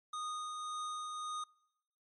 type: tone with tremolo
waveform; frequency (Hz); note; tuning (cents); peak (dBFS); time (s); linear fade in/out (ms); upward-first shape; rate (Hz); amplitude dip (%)
square; 1236; D#6; -12; -38; 0.13-1.44; 5; triangle; 1.8; 30
effects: noise-tail reverb RT60 0.9 s tail -25 dB re dry + MP3 48 kbps